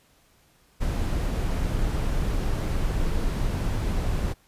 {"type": "noise", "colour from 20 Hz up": "brown", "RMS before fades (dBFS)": -25, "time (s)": [0.8, 4.34], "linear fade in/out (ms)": 20, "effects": ["pink hiss -61 dBFS RMS until 4.47 s", "resampled to 32000 Hz"]}